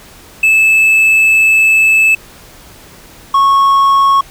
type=tone pair in turn; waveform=triangle; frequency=2617 / 1100.3 Hz; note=E7 / C#6; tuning=-13 / -13 cents; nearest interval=octave + minor third; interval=1500 cents; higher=first; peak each=-4 dBFS; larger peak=neither; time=0.43-2.15 / 3.34-4.21 s; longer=first; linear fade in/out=5 ms; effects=pink hiss -38 dBFS RMS until 4.3 s